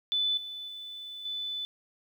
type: tone with level steps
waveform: sine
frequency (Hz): 3498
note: A7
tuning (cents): -11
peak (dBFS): -25 / -37 / -39 / -32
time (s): 0.12-1.65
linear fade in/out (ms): 0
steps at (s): 0.37 / 0.68 / 1.25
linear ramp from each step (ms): 5
effects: 10-bit